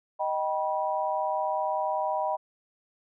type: chord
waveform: sine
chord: Eb augmented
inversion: none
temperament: just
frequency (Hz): 622.3 / 777.8 / 972.3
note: Eb5 / G5 / B5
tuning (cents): 0 / -14 / -27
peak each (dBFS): -30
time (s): 0.19-2.37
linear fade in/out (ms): 20
effects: none